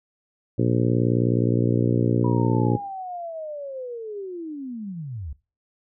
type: harmonic tone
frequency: 59.4 Hz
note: A#1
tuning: 33 cents sharp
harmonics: 2 / 3 / 4 / 5 / 6 / 7 / 8 / 9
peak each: -22 / -26 / -26 / -25 / -27 / -29 / -32 / -35 dBFS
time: 0.58-2.77 s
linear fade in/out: 10 ms
type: linear sweep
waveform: sine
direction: down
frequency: 977 to 63.2 Hz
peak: -30 dBFS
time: 2.24-5.33 s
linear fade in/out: 5 ms
effects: noise-tail reverb RT60 0.3 s tail -19 dB re dry